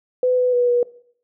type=tone with pitch steps; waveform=sine; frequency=503 / 499.4 / 488.6 / 484.4 Hz; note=B4 / B4 / B4 / B4; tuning=+32 / +19 / -19 / -34 cents; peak=-14 dBFS; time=0.23-0.83 s; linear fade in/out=2 ms; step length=150 ms; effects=noise-tail reverb RT60 0.6 s tail -20 dB re dry